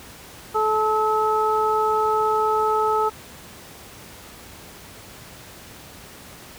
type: tone cluster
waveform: sine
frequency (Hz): 432.2 / 870 / 1292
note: A4 / A5 / E6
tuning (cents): -31 / -20 / -35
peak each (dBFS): -22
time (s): 0.54-3.1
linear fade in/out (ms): 20
effects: pink hiss -42 dBFS RMS until 6.58 s + high-pass 60 Hz 12 dB/octave